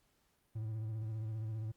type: tone with vibrato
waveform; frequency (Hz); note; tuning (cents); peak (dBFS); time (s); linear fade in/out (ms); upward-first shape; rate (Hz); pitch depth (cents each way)
triangle; 109.8; A2; -3; -35; 0.55-1.72; 10; sine; 15; 44
effects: pink hiss -75 dBFS RMS until 1.76 s + Opus 48 kbps